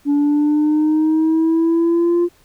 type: exponential sweep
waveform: sine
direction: up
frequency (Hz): 286.1 to 349.2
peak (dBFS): -10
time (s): 0.05-2.29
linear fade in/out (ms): 50
effects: tanh soft clip ceiling -11 dBFS + pink hiss -54 dBFS RMS until 2.44 s